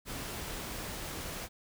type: noise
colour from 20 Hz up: pink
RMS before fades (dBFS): -40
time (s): 0.05-1.49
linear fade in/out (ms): 50
effects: none